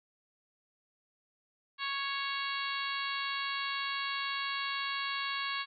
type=harmonic tone; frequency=554 Hz; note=C#5; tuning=1 cent flat; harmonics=2 / 3 / 4 / 5 / 6 / 7 / 8; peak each=-37 / -39 / -40 / -41 / -42 / -42 / -43 dBFS; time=1.78-5.66 s; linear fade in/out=50 ms; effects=MP3 64 kbps